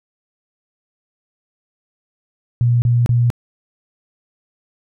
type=tone bursts; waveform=sine; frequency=120 Hz; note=B2; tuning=49 cents flat; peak=-11 dBFS; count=3; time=2.61-3.302 s; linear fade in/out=0 ms; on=210 ms; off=31 ms; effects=none